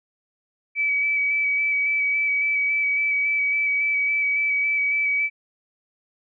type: tone with vibrato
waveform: sine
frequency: 2290 Hz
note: D7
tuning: 44 cents flat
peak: -19 dBFS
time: 0.75-5.3 s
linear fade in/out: 50 ms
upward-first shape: square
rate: 3.6 Hz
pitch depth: 14 cents each way
effects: none